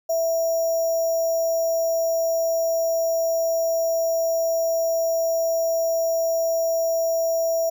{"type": "tone with sample-and-hold", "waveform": "sine", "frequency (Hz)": 659, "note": "E5", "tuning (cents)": -1, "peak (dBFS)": -19, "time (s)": [0.09, 7.7], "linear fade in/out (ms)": 10, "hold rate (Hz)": 6300, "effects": []}